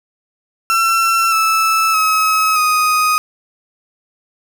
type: tone with pitch steps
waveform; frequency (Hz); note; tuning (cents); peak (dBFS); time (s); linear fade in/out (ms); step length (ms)
35% pulse; 1347 / 1313.2 / 1280.2 / 1248.1; E6 / E6 / D#6 / D#6; +37 / -7 / +49 / +5; -10; 0.7-3.18; 0; 620
effects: none